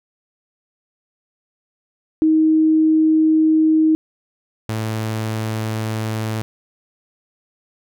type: tone pair in turn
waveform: sine / sawtooth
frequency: 315 / 109.93 Hz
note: D#4 / A2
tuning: +21 / -1 cents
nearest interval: octave + tritone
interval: 1822 cents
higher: first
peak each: -11 / -17 dBFS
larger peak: first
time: 2.22-3.95 / 4.69-6.42 s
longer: neither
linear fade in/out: 0 ms
effects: none